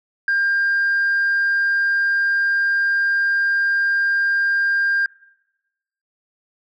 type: tone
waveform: sine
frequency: 1600 Hz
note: G6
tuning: 35 cents sharp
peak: -14 dBFS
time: 0.28-5.06 s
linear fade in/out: 2 ms
effects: noise-tail reverb RT60 1.0 s tail -22 dB re dry + tanh soft clip ceiling -13 dBFS